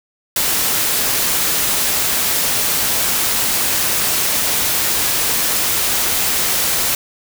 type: noise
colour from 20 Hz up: white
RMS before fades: -17 dBFS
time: 0.36-6.95 s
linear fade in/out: 2 ms
effects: none